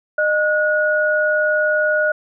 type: tone pair together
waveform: sine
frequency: 611.3 / 1454 Hz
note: D#5 / F#6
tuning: -31 / -31 cents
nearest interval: octave + minor third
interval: 1500 cents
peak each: -17 dBFS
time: 0.18-2.12 s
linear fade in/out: 5 ms
effects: none